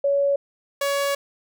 sine / sawtooth tone pair in turn, 562 / 562 Hz, C#5 / C#5, +24 / +24 cents, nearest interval unison, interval 0 cents, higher neither, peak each -17 dBFS, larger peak neither, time 0.04-0.36 / 0.81-1.15 s, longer second, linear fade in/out 5 ms, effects none

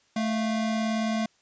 square tone pair together, 219.3 / 696.2 Hz, A3 / F5, -6 / -6 cents, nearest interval octave + minor sixth, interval 2000 cents, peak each -26 / -34 dBFS, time 0.16-1.26 s, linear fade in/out 5 ms, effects white hiss -65 dBFS RMS until 1.41 s + resampled to 16000 Hz

